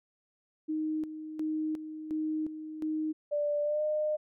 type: tone with tremolo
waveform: sine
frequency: 311.1 Hz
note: D#4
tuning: in tune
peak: -29 dBFS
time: 0.68-3.13 s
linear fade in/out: 20 ms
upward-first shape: square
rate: 1.4 Hz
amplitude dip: 65%
type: tone with pitch glide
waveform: sine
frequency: 587.3 to 608.7 Hz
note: D5 to D#5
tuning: 0 to -38 cents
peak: -27 dBFS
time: 3.31-4.17 s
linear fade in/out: 20 ms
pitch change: +62 cents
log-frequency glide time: 3.62-3.83 s
effects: none